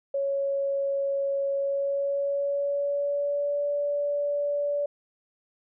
sine tone with pitch glide, 554.4 to 577.3 Hz, C#5 to D5, 0 to -30 cents, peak -24 dBFS, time 0.14-4.86 s, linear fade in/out 5 ms, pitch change +70 cents, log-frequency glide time 1.54-3.65 s, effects none

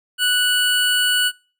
square tone pair together, 1480 / 2948 Hz, F#6 / F#7, 0 / -7 cents, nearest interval octave, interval 1193 cents, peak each -20 / -18 dBFS, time 0.18-1.32 s, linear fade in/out 50 ms, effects noise-tail reverb RT60 0.4 s tail -26 dB re dry

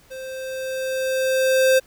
square tone with level ramp, 523.3 Hz, C5, in tune, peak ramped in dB -33 to -13 dBFS, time 0.1-1.8 s, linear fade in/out 20 ms, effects pink hiss -54 dBFS RMS until 1.86 s

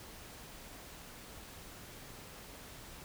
silence, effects pink hiss -51 dBFS RMS until 3.04 s

